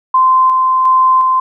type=tone with tremolo; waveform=sine; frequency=1037 Hz; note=C6; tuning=16 cents flat; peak=-6 dBFS; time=0.14-1.4 s; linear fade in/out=5 ms; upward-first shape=square; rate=1.4 Hz; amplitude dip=25%; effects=none